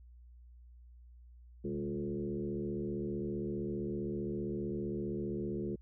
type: tone with frequency modulation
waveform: sine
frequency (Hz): 277.2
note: C#4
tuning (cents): 0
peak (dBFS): -34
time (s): 1.64-5.76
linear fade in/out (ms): 10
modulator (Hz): 75.3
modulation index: 2
effects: added 60 Hz sine -53 dBFS peak until 5.81 s